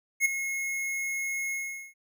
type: tone with ADSR envelope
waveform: square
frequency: 2167 Hz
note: C#7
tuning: 40 cents flat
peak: -19 dBFS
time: 0.2-1.94 s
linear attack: 52 ms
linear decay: 13 ms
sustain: -11 dB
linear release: 420 ms
effects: none